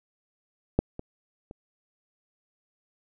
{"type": "clicks", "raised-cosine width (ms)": 2, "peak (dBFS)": [-7, -22, -28], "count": 3, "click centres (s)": [0.79, 0.994, 1.511], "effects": []}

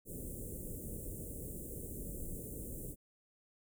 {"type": "band-stop noise", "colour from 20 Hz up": "pink", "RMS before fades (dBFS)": -44, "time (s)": [0.05, 2.96], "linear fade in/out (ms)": 50, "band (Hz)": [530, 7900], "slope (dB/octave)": 48, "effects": []}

